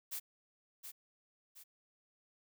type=noise with echo; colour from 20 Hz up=blue; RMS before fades=-41 dBFS; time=0.11-0.2 s; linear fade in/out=20 ms; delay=720 ms; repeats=2; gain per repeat=-7 dB; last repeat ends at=1.64 s; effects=none